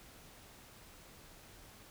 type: silence
effects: pink hiss -57 dBFS RMS until 1.9 s